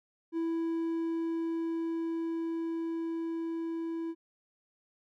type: tone with level ramp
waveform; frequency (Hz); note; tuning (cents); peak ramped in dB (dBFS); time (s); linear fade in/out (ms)
triangle; 330.1; E4; +2; -27 to -31; 0.32-4.15; 50
effects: none